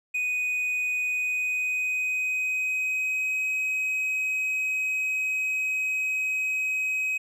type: tone with pitch glide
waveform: triangle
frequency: 2489 to 2533 Hz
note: D#7 to D#7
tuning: 0 to +30 cents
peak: -23 dBFS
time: 0.14-7.18 s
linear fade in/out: 10 ms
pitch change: +30 cents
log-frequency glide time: 1.05-3.43 s
effects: none